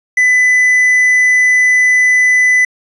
triangle tone, 2000 Hz, B6, 21 cents sharp, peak -5 dBFS, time 0.17-2.65 s, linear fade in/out 5 ms, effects resampled to 24000 Hz + 7-bit

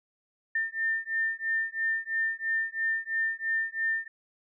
sine beating tone pair, 1800 / 1803 Hz, A6 / A6, +39 / +42 cents, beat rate 3 Hz, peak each -30 dBFS, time 0.55-4.08 s, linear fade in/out 5 ms, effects none

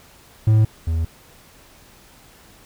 triangle tone pair in turn, 109.1 / 81.5 Hz, A2 / E2, -14 / -19 cents, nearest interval perfect fourth, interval 505 cents, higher first, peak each -9 / -16 dBFS, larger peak first, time 0.47-0.65 / 0.87-1.05 s, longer neither, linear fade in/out 5 ms, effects pink hiss -49 dBFS RMS until 2.65 s

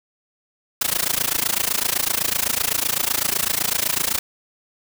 white noise with amplitude modulation, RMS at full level -18 dBFS, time 0.81-4.19 s, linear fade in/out 5 ms, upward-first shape sine, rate 27.9 Hz, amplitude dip 95%, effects none

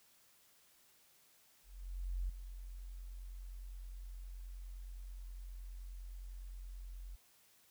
sine tone with ADSR envelope, 44.82 Hz, F1, 46 cents sharp, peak -34 dBFS, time 1.63-7.16 s, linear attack 660 ms, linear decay 8 ms, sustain -11 dB, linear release 11 ms, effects white hiss -68 dBFS RMS until 7.7 s

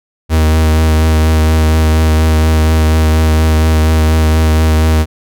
45% pulse tone with vibrato, 78.8 Hz, D#2, 23 cents sharp, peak -7 dBFS, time 0.29-5.06 s, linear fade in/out 50 ms, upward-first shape triangle, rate 4.2 Hz, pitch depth 21 cents each way, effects none

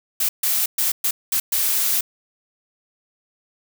blue noise bursts at uneven times, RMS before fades -20 dBFS, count 6, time 0.2-0.29 / 0.43-0.66 / 0.78-0.92 / 1.04-1.11 / 1.32-1.4 / 1.52-2.01 s, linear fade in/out 5 ms, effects none

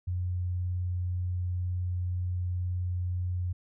sine tone with vibrato, 89.8 Hz, F2, 49 cents sharp, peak -28 dBFS, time 0.07-3.53 s, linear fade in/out 10 ms, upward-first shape sine, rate 19 Hz, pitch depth 8 cents each way, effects none

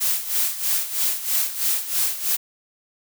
blue noise with tremolo, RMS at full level -20 dBFS, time 0-2.37 s, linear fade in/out 20 ms, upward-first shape sine, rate 3.1 Hz, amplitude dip 75%, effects none

